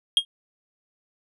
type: tone with exponential decay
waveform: triangle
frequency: 3247 Hz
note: G#7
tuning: 40 cents flat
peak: -9 dBFS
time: 0.17-0.25 s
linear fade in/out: 1 ms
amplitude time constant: 16 ms
effects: resampled to 24000 Hz